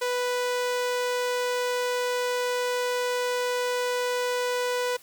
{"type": "tone with notch filter", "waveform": "sawtooth", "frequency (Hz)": 493.9, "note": "B4", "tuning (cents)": 0, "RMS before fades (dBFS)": -27, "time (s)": [0.01, 4.97], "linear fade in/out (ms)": 10, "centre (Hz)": 12000, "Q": 1.6, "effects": ["white hiss -53 dBFS RMS until 5.02 s"]}